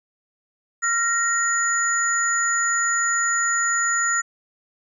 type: tone cluster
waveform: sine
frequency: 1373 / 1872 / 6930 Hz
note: F6 / A#6 / A8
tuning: -30 / +7 / -27 cents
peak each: -23 dBFS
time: 0.82-4.22 s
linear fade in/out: 20 ms
effects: none